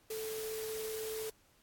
sine tone in noise, 438.4 Hz, A4, 6 cents flat, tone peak -38 dBFS, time 0.1-1.3 s, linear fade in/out 5 ms, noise white, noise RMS -45 dBFS, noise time 0.1-1.3 s, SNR +4 dB, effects pink hiss -68 dBFS RMS until 1.62 s + AAC 64 kbps

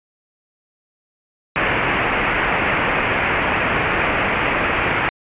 white low-pass noise, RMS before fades -19 dBFS, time 1.56-5.09 s, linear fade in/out 0 ms, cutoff 2600 Hz, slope 48 dB/octave, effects resampled to 8000 Hz

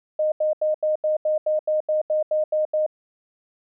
sine tone bursts, 616 Hz, D#5, 17 cents flat, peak -18 dBFS, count 13, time 0.19-2.864 s, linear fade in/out 5 ms, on 130 ms, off 82 ms, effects none

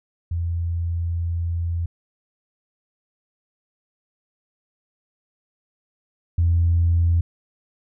sine tone pair in turn, 84.9 / 84.9 Hz, F2 / F2, -48 / -48 cents, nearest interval unison, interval 0 cents, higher neither, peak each -21 / -14 dBFS, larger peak second, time 0.31-1.86 / 6.38-7.21 s, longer first, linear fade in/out 5 ms, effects tanh soft clip ceiling -10 dBFS

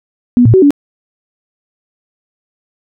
sine tone with pitch steps, 243.8 / 113.5 / 377.7 / 286.2 Hz, B3 / A#2 / F#4 / D4, -22 / -46 / +36 / -45 cents, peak -3 dBFS, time 0.37-0.706 s, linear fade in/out 0 ms, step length 84 ms, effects none

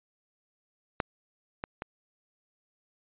clicks, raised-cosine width 0.5 ms, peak -11 / -18 / -20 dBFS, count 3, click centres 1.002 / 1.639 / 1.821 s, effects resampled to 8000 Hz

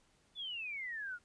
sine exponential sweep, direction down, 3520 to 1394 Hz, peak -39 dBFS, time 0.35-1.19 s, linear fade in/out 50 ms, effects pink hiss -71 dBFS RMS until 1.24 s + resampled to 22050 Hz

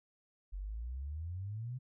sine exponential sweep, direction up, 45 to 130.81 Hz, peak -38 dBFS, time 0.52-1.79 s, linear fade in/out 20 ms, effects none

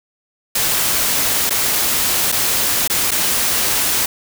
white noise with dropouts, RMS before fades -17 dBFS, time 0.55-4.06 s, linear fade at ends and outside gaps 5 ms, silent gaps 1.495-1.505 / 2.319-2.323 / 2.877-2.898 / 3.109-3.115 s, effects none

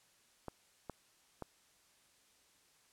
clicks, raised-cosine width 1 ms, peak -28 dBFS, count 3, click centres 0.483 / 0.897 / 1.423 s, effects white hiss -69 dBFS RMS until 2.92 s + low-pass 10000 Hz 12 dB/octave

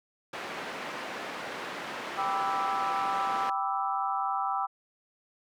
white band-pass noise, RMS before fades -38 dBFS, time 0.33-3.5 s, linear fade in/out 5 ms, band 230 to 1800 Hz, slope 12 dB/octave
sine chord, E minor seventh, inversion first, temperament equal, 784 / 987.8 / 1174.7 / 1318.5 Hz, G5 / B5 / D6 / E6, 0 / 0 / 0 / 0 cents, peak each -31 / -34 / -34 / -33 dBFS, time 2.17-4.67 s, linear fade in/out 20 ms
effects none

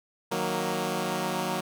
10% pulse chord, D# minor, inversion none, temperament equal, 155.56 / 185 / 233.1 Hz, D#3 / F#3 / A#3, 0 / 0 / 0 cents, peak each -26 / -22 / -24 dBFS, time 0.31-1.61 s, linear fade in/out 10 ms, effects none

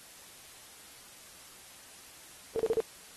sine tone bursts, 448.7 Hz, A4, 34 cents sharp, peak -24 dBFS, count 4, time 2.56-2.803 s, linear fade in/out 0 ms, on 33 ms, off 37 ms, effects white hiss -52 dBFS RMS until 3.16 s + AAC 32 kbps

